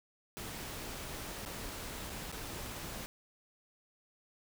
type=noise with dropouts; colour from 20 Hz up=pink; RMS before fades=-43 dBFS; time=0.37-3.06 s; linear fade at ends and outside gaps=0 ms; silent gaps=1.451-1.46 / 2.097-2.101 / 2.317-2.325 s; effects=none